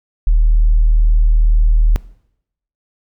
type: tone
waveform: sine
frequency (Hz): 38.89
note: D#1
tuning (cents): 0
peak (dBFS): -7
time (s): 0.27-1.96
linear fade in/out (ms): 0
effects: noise-tail reverb RT60 0.8 s tail -21 dB re dry + tanh soft clip ceiling -3 dBFS

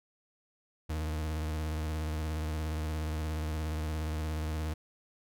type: tone with vibrato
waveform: 40% pulse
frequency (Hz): 77.78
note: D#2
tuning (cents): 0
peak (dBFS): -31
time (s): 0.89-4.74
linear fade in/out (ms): 10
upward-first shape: sine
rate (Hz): 17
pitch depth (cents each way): 47
effects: none

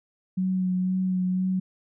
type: tone with vibrato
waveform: sine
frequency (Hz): 185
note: F#3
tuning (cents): 0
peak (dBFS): -22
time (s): 0.37-1.6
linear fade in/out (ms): 10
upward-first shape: sine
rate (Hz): 2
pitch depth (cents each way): 18
effects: none

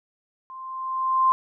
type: tone with level ramp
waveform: sine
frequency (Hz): 1046.5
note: C6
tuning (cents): 0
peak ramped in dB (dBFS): -37 to -14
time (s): 0.5-1.32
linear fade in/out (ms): 0
effects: none

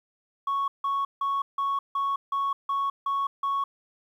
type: tone bursts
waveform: sine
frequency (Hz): 1108.7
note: C#6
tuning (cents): 0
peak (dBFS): -22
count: 9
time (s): 0.47-3.64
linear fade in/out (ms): 5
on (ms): 210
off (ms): 160
effects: tanh soft clip ceiling -22 dBFS + 10-bit

